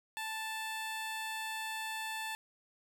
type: tone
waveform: 15% pulse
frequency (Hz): 880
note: A5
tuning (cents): 0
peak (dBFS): -31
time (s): 0.17-2.35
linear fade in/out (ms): 0
effects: none